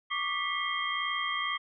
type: tone cluster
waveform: sine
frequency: 1131 / 1193 / 1976 / 2148 / 3196 Hz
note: C#6 / D6 / B6 / C7 / G7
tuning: +34 / +27 / 0 / +45 / +33 cents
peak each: -36 / -35 / -35 / -37 / -35 dBFS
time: 0.1-1.58 s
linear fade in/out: 20 ms
effects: none